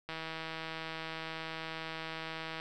click train, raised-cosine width 0.3 ms, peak -24 dBFS, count 405, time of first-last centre 0.09-2.599 s, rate 161 Hz, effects none

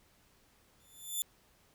5% pulse tone with exponential growth, 3520 Hz, A7, in tune, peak -22 dBFS, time 0.8-1.22 s, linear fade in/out 0 ms, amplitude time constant 91 ms, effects pink hiss -67 dBFS RMS until 1.74 s

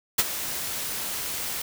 white noise with ADSR envelope, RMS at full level -18 dBFS, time 0.18-1.62 s, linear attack 11 ms, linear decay 37 ms, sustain -13 dB, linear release 5 ms, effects none

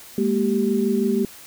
sine tone cluster, 206.3 / 232.4 / 389 Hz, G#3 / A#3 / G4, -11 / -5 / -13 cents, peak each -22 dBFS, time 0.18-1.25 s, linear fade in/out 2 ms, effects white hiss -43 dBFS RMS until 1.46 s

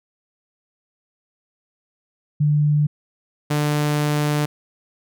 sine / sawtooth tone pair in turn, 148.5 / 148.5 Hz, D3 / D3, +20 / +20 cents, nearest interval unison, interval 0 cents, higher neither, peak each -14 dBFS, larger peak neither, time 2.4-2.87 / 3.5-4.46 s, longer second, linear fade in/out 10 ms, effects none

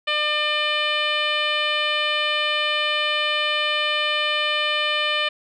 10% pulse tone with low-pass filter, 600 Hz, D5, 37 cents sharp, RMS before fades -22 dBFS, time 0.07-5.29 s, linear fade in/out 10 ms, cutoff 3200 Hz, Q 2.5, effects none

